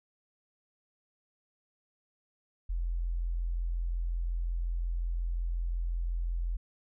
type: tone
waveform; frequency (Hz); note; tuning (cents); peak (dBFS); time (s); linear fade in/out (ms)
sine; 42.78; F1; -35; -29; 2.69-6.57; 10
effects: none